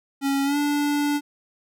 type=tone with pitch glide; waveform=square; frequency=276 to 290.9 Hz; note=C#4 to D4; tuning=-7 to -16 cents; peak=-21 dBFS; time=0.21-1.21 s; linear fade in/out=50 ms; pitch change=+91 cents; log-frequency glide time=0.44-0.57 s; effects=none